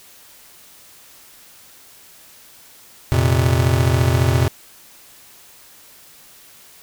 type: chord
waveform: square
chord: F suspended fourth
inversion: none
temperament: just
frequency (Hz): 87.31 / 116.41 / 130.96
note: F2 / Bb2 / C3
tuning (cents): 0 / -2 / +2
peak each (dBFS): -19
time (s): 3.12-4.48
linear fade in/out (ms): 0
effects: white hiss -46 dBFS RMS until 6.82 s